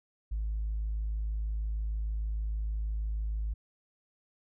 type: tone with tanh clipping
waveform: triangle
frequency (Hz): 53.2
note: G#1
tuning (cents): +42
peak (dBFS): -30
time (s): 0.31-3.54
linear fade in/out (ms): 10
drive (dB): 5
effects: none